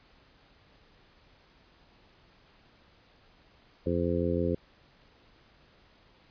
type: harmonic tone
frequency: 86.3 Hz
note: F2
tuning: 20 cents flat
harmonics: 1 / 2 / 3 / 4 / 5 / 6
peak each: -33 / -33 / -33 / -33 / -33 / -33 dBFS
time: 3.86-4.55 s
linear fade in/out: 5 ms
effects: pink hiss -61 dBFS RMS until 6.3 s + resampled to 11025 Hz